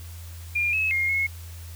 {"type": "tone with pitch steps", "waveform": "sine", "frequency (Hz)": [2407, 2582, 2133, 2174], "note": ["D7", "E7", "C7", "C#7"], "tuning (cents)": [42, -37, 33, -34], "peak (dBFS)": -21, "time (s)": [0.55, 1.27], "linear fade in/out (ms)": 10, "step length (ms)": 180, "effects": ["added 84 Hz sine -37 dBFS peak until 1.75 s", "white hiss -48 dBFS RMS until 1.75 s"]}